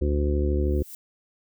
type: harmonic tone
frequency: 72.9 Hz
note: D2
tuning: 12 cents flat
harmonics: 1 / 2 / 3 / 4 / 5 / 6 / 7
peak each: -22 / -36 / -33 / -32 / -28 / -41 / -34 dBFS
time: 0.01-0.83 s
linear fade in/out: 10 ms
type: noise with exponential growth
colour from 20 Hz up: violet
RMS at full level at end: -38 dBFS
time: 0.56-0.95 s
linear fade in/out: 1 ms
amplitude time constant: 83 ms
effects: none